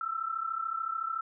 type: tone pair together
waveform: sine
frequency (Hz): 1308 / 1341.7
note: E6 / E6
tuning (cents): -14 / +30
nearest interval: unison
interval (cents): 44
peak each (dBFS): -35 / -33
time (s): 0.01-1.21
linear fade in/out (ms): 2
effects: none